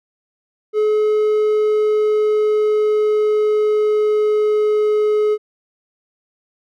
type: tone with pitch glide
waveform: triangle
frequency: 426.5 to 423.8 Hz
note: G#4 to G#4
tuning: +46 to +35 cents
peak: -11 dBFS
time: 0.73-5.38 s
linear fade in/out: 50 ms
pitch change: -11 cents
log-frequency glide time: 1.54-5.18 s
effects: none

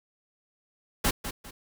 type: noise with echo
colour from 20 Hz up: pink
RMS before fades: -24 dBFS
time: 1.04-1.11 s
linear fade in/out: 10 ms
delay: 200 ms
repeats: 2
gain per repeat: -10 dB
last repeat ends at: 1.51 s
effects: none

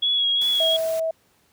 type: tone with vibrato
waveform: sine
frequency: 3339 Hz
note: G#7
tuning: 9 cents sharp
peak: -18 dBFS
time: 0.02-0.77 s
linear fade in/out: 10 ms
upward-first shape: sine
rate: 2.7 Hz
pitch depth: 27 cents each way
type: noise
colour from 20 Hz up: white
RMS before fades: -38 dBFS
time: 0.41-1 s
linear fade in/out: 5 ms
type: tone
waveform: sine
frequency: 648 Hz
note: E5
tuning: 30 cents flat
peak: -21 dBFS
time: 0.6-1.11 s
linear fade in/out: 5 ms
effects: pink hiss -62 dBFS RMS until 1.52 s + high-pass 80 Hz 12 dB/octave

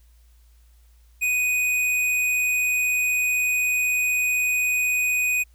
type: tone with hard clipping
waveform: sine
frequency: 2489 Hz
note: D#7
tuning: in tune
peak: -21 dBFS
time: 1.21-5.44 s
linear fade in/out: 20 ms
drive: 13 dB
effects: added 58 Hz sine -51 dBFS peak until 5.54 s + white hiss -65 dBFS RMS until 5.54 s

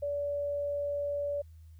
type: tone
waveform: sine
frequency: 575 Hz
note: D5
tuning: 37 cents flat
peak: -30 dBFS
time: 0.02-1.42 s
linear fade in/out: 10 ms
effects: added 80 Hz sine -49 dBFS peak until 1.79 s + white hiss -74 dBFS RMS until 1.79 s

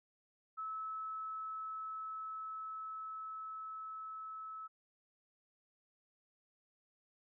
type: tone with level ramp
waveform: sine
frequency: 1300 Hz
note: E6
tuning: 24 cents flat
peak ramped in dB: -39 to -44 dBFS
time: 0.57-4.68 s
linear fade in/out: 20 ms
effects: none

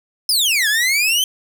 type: exponential two-way sweep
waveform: sawtooth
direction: down then up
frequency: 5300 to 1640 to 3148 Hz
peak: -11 dBFS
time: 0.29-1.24 s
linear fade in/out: 2 ms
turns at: 0.68 s
effects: none

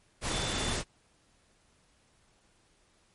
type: tone in noise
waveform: sine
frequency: 3520 Hz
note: A7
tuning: in tune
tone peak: -38 dBFS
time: 0.29-0.76 s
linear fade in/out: 50 ms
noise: pink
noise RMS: -32 dBFS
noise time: 0.21-0.84 s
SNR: -9 dB
effects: pink hiss -67 dBFS RMS until 3.14 s + MP3 48 kbps

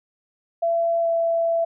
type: tone with pitch glide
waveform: sine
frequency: 673 to 668 Hz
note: E5 to E5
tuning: +36 to +23 cents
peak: -18 dBFS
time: 0.62-1.65 s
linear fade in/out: 10 ms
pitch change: -13 cents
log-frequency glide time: 1.02-1.07 s
effects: none

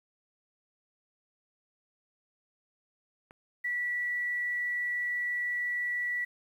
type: click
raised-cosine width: 0.5 ms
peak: -35 dBFS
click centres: 3.309 s
type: tone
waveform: sine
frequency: 1951 Hz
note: B6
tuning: 22 cents flat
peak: -29 dBFS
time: 3.64-6.25 s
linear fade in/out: 10 ms
effects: 10-bit

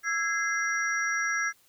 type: tone cluster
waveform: sine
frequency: 1331 / 1653 / 2071 / 5740 Hz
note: E6 / G#6 / C7 / F8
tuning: +16 / -9 / -18 / +47 cents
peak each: -33 / -28 / -32 / -36 dBFS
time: 0.03-1.53 s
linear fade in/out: 50 ms
effects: white hiss -63 dBFS RMS until 1.68 s

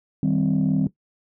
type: chord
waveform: sine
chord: C minor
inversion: first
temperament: just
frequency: 156.98 / 196.22 / 261.6 Hz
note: Eb3 / G3 / C4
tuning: +16 / +2 / 0 cents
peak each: -21 dBFS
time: 0.23-0.87 s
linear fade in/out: 2 ms
effects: noise-tail reverb RT60 0.1 s tail -17 dB re dry + tanh soft clip ceiling -13 dBFS

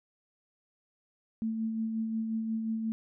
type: tone with tremolo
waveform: sine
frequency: 222.8 Hz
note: A3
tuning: 22 cents sharp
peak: -28 dBFS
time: 1.42-2.92 s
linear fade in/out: 0 ms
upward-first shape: sine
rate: 5.6 Hz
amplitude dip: 35%
effects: none

